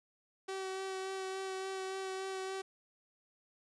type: tone with vibrato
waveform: sawtooth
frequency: 381.5 Hz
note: G4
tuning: 47 cents flat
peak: -34 dBFS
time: 0.48-2.62 s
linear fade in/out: 10 ms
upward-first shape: sine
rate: 3.5 Hz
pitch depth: 14 cents each way
effects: resampled to 22050 Hz + 10-bit